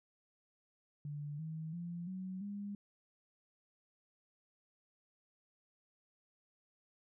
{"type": "tone with pitch steps", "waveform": "sine", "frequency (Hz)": [146.6, 158.95, 172.34, 186.85, 202.6], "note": ["D3", "D#3", "F3", "F#3", "G#3"], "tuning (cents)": [-3, 37, -23, 17, -43], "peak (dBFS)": -40, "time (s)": [1.05, 2.75], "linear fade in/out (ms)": 2, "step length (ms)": 340, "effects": []}